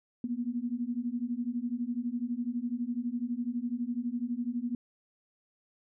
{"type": "beating tone pair", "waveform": "sine", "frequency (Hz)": [234.1, 246.1], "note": ["A#3", "B3"], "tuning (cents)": [8, -6], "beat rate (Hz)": 12, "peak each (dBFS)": [-34, -33], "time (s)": [0.24, 4.75], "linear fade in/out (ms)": 2, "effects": []}